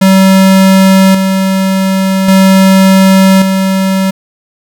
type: tone with tremolo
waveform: square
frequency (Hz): 191.2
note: G3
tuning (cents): -43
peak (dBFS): -3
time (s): 0.01-4.11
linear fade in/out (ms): 10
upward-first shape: square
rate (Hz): 0.44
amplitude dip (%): 45
effects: none